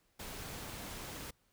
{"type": "noise", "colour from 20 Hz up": "pink", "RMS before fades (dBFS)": -45, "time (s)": [0.19, 1.31], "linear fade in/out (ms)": 10, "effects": ["pink hiss -74 dBFS RMS until 1.52 s"]}